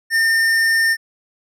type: tone with hard clipping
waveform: sine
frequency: 1811 Hz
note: A6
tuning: 49 cents sharp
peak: -15 dBFS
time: 0.1-0.97 s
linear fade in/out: 50 ms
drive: 12 dB
effects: none